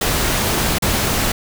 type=noise with dropouts; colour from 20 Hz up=pink; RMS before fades=-18 dBFS; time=0.01-1.32 s; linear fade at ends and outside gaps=5 ms; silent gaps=0.785-0.822 s; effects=none